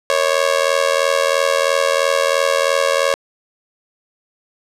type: tone with amplitude modulation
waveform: sawtooth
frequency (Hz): 551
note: C#5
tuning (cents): -11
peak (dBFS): -6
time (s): 0.1-3.14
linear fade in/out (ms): 0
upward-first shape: sine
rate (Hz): 83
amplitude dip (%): 90
effects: low-pass 9000 Hz 12 dB/octave